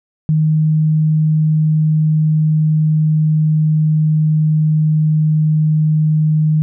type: tone with pitch glide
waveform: sine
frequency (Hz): 155.56 to 154.66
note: D#3 to D#3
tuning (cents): 0 to -10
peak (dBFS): -10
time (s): 0.29-6.62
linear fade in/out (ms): 0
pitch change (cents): -10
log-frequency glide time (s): 0.58-5.4
effects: none